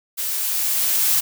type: noise with level ramp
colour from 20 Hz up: blue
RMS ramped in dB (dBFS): -25 to -17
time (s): 0.17-1.21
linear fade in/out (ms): 20
effects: none